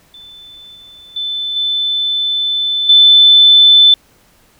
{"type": "tone with level steps", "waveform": "sine", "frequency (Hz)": 3520, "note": "A7", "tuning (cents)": 0, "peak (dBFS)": [-34, -36, -17, -13, -3], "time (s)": [0.14, 3.94], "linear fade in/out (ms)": 2, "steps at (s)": [0.75, 1.16, 1.56, 2.89], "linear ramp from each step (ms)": 5, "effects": ["pink hiss -51 dBFS RMS until 4.59 s"]}